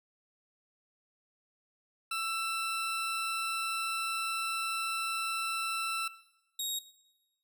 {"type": "tone pair in turn", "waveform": "20% pulse", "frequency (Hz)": [1333, 3770], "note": ["E6", "A#7"], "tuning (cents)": [19, 19], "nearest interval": "octave + tritone", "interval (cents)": 1800, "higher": "second", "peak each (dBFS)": [-27, -27], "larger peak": "neither", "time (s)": [[2.11, 6.08], [6.59, 6.79]], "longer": "first", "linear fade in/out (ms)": 5, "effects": ["noise-tail reverb RT60 1.0 s tail -17 dB re dry"]}